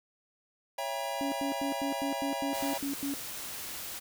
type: chord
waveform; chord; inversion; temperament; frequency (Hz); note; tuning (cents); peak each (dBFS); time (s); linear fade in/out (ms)
square; C# diminished seventh; none; just; 554.4 / 665.2 / 798.3 / 957.9; C#5 / E5 / G5 / Bb5; 0 / +16 / +31 / +47; -39; 0.78-2.78; 5
type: tone bursts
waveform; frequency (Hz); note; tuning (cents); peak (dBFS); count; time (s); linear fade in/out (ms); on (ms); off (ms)
sine; 279.6; C#4; +15; -31; 10; 1.21-3.138; 0; 110; 92
type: noise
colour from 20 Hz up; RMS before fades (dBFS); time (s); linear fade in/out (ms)
white; -40; 2.53-4; 20
effects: none